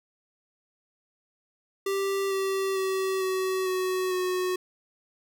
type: tone with pitch steps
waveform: square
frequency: 392 / 386.8 / 381.7 / 376.7 / 371.7 / 366.8 Hz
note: G4 / G4 / G4 / F#4 / F#4 / F#4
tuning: 0 / -23 / -46 / +31 / +8 / -15 cents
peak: -26 dBFS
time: 1.86-4.56 s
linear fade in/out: 5 ms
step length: 450 ms
effects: none